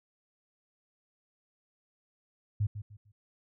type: tone with echo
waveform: sine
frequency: 103.83 Hz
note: G#2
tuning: in tune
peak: -25 dBFS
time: 2.6-2.67 s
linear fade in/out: 10 ms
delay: 150 ms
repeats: 3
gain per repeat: -11 dB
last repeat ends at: 3.12 s
effects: none